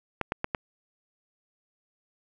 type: clicks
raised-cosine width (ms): 0.5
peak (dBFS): -12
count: 4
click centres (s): 0.213 / 0.321 / 0.444 / 0.548
effects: none